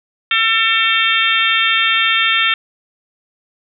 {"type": "harmonic tone with a mistuned harmonic", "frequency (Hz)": 449.1, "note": "A4", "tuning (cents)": 35, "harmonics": [3, 4, 5, 6, 7, 8], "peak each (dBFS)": [-19, -19, -19, -18, -19, -20], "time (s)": [0.31, 2.54], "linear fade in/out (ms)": 2, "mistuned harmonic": 7, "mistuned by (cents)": 30, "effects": []}